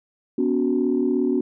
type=chord; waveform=sine; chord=B suspended second; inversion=none; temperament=equal with one note detuned; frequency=246.9 / 283.8 / 370 Hz; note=B3 / C#4 / F#4; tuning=0 / +41 / 0 cents; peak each=-22 dBFS; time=0.38-1.41 s; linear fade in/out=5 ms; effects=tanh soft clip ceiling -10 dBFS